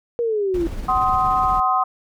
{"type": "linear sweep", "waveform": "sine", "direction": "down", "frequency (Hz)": [480.6, 325.7], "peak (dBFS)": -18, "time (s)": [0.19, 0.67], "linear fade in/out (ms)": 0}
{"type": "noise with tremolo", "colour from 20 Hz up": "brown", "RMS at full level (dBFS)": -28, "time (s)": [0.54, 1.6], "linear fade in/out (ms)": 2, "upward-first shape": "sine", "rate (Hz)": 17, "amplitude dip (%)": 35}
{"type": "chord", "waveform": "sine", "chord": "C diminished", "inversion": "second", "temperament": "just", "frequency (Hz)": [753.5, 1046.5, 1255.8], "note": ["Gb5", "C6", "Eb6"], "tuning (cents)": [31, 0, 16], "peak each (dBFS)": -20, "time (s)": [0.88, 1.84], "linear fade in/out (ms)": 10}
{"effects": []}